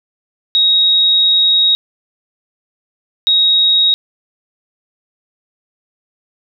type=tone pair in turn; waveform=sine; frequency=3782 / 3782 Hz; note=A#7 / A#7; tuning=+24 / +24 cents; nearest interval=unison; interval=0 cents; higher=neither; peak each=-8 dBFS; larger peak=neither; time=0.55-1.75 / 3.27-3.94 s; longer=first; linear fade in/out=0 ms; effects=none